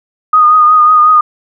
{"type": "tone with vibrato", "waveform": "sine", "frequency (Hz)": 1235, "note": "D#6", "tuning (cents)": -13, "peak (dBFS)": -3, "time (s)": [0.33, 1.21], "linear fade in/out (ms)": 5, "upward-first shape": "triangle", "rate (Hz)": 5.5, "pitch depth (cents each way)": 35, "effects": []}